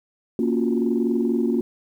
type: chord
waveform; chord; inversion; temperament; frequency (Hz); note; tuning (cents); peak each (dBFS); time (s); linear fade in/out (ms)
sine; Gb major seventh; first; equal; 233.1 / 277.2 / 349.2 / 370; Bb3 / Db4 / F4 / Gb4; 0 / 0 / 0 / 0; -21 / -25 / -24 / -27; 0.39-1.61; 2
effects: tanh soft clip ceiling -10 dBFS + 9-bit